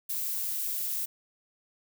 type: noise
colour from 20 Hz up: violet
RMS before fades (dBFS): -32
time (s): 0.09-1.06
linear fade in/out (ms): 10
effects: none